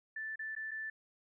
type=tone with dropouts; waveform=sine; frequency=1760 Hz; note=A6; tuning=in tune; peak=-38 dBFS; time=0.16-0.9 s; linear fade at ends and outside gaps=5 ms; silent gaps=0.358-0.392 / 0.552-0.563 / 0.71-0.714 s; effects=none